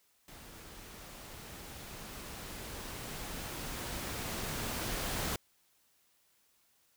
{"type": "noise with level ramp", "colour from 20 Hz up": "pink", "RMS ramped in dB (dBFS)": [-52, -35], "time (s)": [0.28, 5.36], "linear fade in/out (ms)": 2, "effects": ["white hiss -71 dBFS RMS until 6.96 s"]}